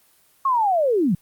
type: linear sweep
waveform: sine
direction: down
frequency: 1108.7 to 151 Hz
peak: -16 dBFS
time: 0.45-1.15 s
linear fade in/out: 5 ms
effects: white hiss -58 dBFS RMS until 1.21 s + Opus 24 kbps